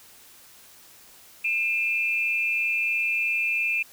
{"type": "tone pair together", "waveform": "sine", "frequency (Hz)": [2412, 2635], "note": ["D7", "E7"], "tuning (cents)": [46, -1], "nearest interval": "major second", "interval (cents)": 153, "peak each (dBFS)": -25, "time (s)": [1.44, 3.83], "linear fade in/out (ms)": 10, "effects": ["white hiss -51 dBFS RMS until 3.92 s"]}